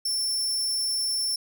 sawtooth tone, 5390 Hz, E8, 38 cents sharp, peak -22 dBFS, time 0.05-1.36 s, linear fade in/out 5 ms, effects none

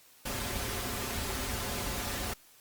pink noise with comb filter, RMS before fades -35 dBFS, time 0.25-2.34 s, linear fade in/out 10 ms, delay 6.3 ms, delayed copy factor -0.7, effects white hiss -59 dBFS RMS until 2.6 s + Opus 48 kbps

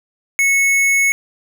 sine tone with hard clipping, 2200 Hz, C#7, 14 cents flat, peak -13 dBFS, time 0.39-1.12 s, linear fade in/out 0 ms, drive 14 dB, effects none

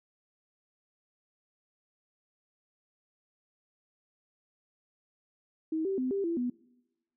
sine tone with pitch steps, 317.9 / 387.4 / 256.3 / 395.2 / 336.4 / 245.9 Hz, D#4 / G4 / C4 / G4 / E4 / B3, +37 / -20 / -36 / +14 / +35 / -7 cents, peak -28 dBFS, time 5.72-6.5 s, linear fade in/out 5 ms, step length 130 ms, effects noise-tail reverb RT60 1.0 s tail -24 dB re dry

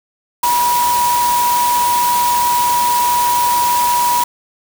sine tone in noise, 969 Hz, B5, 33 cents flat, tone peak -12 dBFS, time 0.43-4.24 s, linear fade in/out 5 ms, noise white, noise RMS -21 dBFS, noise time 0.43-4.24 s, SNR +6 dB, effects none

